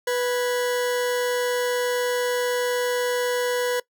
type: tone pair together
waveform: 40% pulse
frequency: 492 / 1661.2 Hz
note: B4 / G#6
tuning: -7 / 0 cents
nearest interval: octave + major sixth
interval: 2107 cents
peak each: -21 / -32 dBFS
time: 0.07-3.8 s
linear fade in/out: 5 ms
effects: noise-tail reverb RT60 0.1 s tail -21 dB re dry